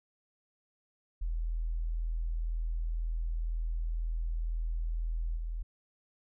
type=tone with level steps; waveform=sine; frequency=41 Hz; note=E1; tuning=9 cents flat; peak=-30 / -33 dBFS; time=1.21-5.63 s; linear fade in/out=10 ms; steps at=5.36 s; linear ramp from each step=10 ms; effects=none